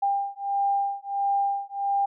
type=beating tone pair; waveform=sine; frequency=797 / 798.5 Hz; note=G5 / G5; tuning=+28 / +32 cents; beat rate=1.5 Hz; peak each=-26 dBFS; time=0.02-2.06 s; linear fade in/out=10 ms; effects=none